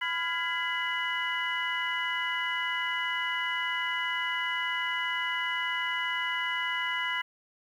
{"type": "tone cluster", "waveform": "sine", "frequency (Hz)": [1000, 1397, 1661, 2016, 2933], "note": ["B5", "F6", "G#6", "B6", "F#7"], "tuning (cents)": [21, 0, 0, 35, -16], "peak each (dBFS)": [-34, -37, -36, -31, -35], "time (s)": [0.01, 7.22], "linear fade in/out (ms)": 10, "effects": ["tanh soft clip ceiling -19 dBFS", "10-bit"]}